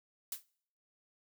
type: noise with exponential decay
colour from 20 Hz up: blue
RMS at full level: -34 dBFS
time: 0.32-0.44 s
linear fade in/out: 2 ms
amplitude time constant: 25 ms
effects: noise-tail reverb RT60 0.6 s tail -24 dB re dry